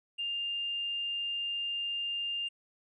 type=tone; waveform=triangle; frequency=2803 Hz; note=F7; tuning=6 cents sharp; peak=-28 dBFS; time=0.18-2.49 s; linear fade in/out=20 ms; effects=tanh soft clip ceiling -30 dBFS + resampled to 24000 Hz